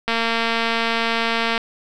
click train, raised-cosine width 0.3 ms, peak -5 dBFS, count 344, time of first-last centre 0.08-1.578 s, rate 229 Hz, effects none

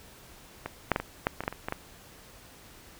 clicks, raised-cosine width 0.5 ms, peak -18 / -7 / -11 / -17 / -9 / -17 / -21 / -12 / -23 / -16 / -15 dBFS, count 11, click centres 0.66 / 0.917 / 0.961 / 1 / 1.269 / 1.406 / 1.437 / 1.479 / 1.526 / 1.685 / 1.724 s, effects pink hiss -52 dBFS RMS until 2.99 s

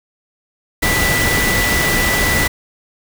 sine tone in noise, 1975.5 Hz, B6, in tune, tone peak -17 dBFS, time 0.82-2.48 s, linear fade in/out 10 ms, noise pink, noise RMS -17 dBFS, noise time 0.82-2.48 s, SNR -3 dB, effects none

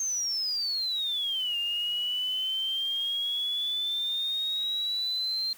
sine exponential two-way sweep, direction down then up, 6420 to 2800 to 4178 Hz, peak -27 dBFS, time 0-5.53 s, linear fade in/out 2 ms, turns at 1.57 s, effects white hiss -52 dBFS RMS until 5.57 s

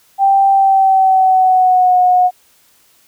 sine tone with pitch glide, 784 to 727.3 Hz, G5 to F#5, 0 to -30 cents, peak -7 dBFS, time 0.18-2.31 s, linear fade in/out 50 ms, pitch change -130 cents, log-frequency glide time 0.51-1.98 s, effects white hiss -52 dBFS RMS until 3.07 s

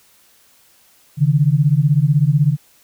sine beating tone pair, 138.59 / 154.59 Hz, C#3 / D#3, 0 / -11 cents, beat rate 16 Hz, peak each -14 dBFS, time 1.17-2.57 s, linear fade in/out 50 ms, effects white hiss -53 dBFS RMS until 2.83 s

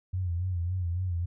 sine tone with vibrato, 89.1 Hz, F2, 35 cents sharp, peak -27 dBFS, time 0.13-1.26 s, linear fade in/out 10 ms, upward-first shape sine, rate 3.6 Hz, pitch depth 82 cents each way, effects none

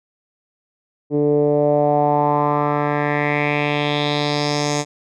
10% pulse tone with low-pass filter sweep, 146.83 Hz, D3, in tune, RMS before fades -18 dBFS, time 1.1-4.85 s, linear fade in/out 50 ms, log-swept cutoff 370 to 6900 Hz, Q 3.6, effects none

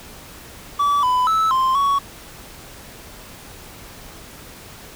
triangle tone with pitch steps, 1150 / 1001 / 1308 / 1046 / 1118 Hz, D6 / B5 / E6 / C6 / C#6, -37 / +23 / -14 / -1 / +14 cents, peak -13 dBFS, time 0.79-1.99 s, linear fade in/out 10 ms, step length 240 ms, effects pink hiss -40 dBFS RMS until 4.95 s

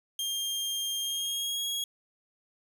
sawtooth tone with pitch glide, 3205 to 3308 Hz, G7 to G#7, +38 to -8 cents, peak -27 dBFS, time 0.19-1.84 s, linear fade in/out 2 ms, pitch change +54 cents, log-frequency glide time 1-1.65 s, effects none

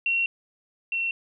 sine tone pair in turn, 2733 / 2717 Hz, F7 / F7, -38 / -48 cents, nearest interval unison, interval 10 cents, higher first, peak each -21 / -24 dBFS, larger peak first, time 0.06-0.26 / 0.92-1.11 s, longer first, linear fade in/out 2 ms, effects none

